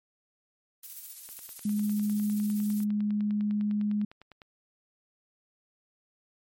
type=noise with tremolo; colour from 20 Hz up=violet; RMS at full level=-40 dBFS; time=0.83-2.84 s; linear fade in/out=5 ms; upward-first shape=square; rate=15 Hz; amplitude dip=35%
type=click train; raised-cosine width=0.3 ms; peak=-33 dBFS; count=32; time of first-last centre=1.29-4.418 s; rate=9.91 Hz
type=tone; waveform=sine; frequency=208.5 Hz; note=G#3; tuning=7 cents sharp; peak=-25 dBFS; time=1.65-4.05 s; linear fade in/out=5 ms
effects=MP3 64 kbps